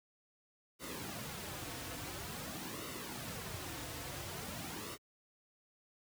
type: noise with flanger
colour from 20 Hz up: pink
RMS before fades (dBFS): -44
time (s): 0.79-4.98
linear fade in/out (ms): 50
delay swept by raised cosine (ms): 1.2 to 5.1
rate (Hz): 0.48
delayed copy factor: -0.6
effects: high-pass 60 Hz 12 dB/octave